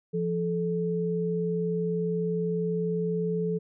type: tone pair together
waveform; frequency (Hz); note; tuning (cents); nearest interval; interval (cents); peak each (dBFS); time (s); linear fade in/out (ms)
sine; 172 / 433.9; F3 / A4; -26 / -24; octave + major third; 1602; -28 / -28; 0.13-3.59; 20
effects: none